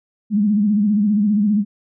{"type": "tone with vibrato", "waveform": "sine", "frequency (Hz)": 207.7, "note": "G#3", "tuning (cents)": 0, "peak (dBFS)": -13, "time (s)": [0.3, 1.65], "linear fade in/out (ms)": 50, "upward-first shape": "sine", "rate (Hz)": 15, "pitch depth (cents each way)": 83, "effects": []}